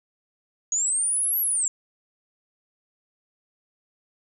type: linear two-way sweep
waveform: sine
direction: up then down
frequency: 6645 to 11840 to 7270 Hz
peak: -21 dBFS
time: 0.72-1.68 s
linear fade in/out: 2 ms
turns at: 1.4 s
effects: none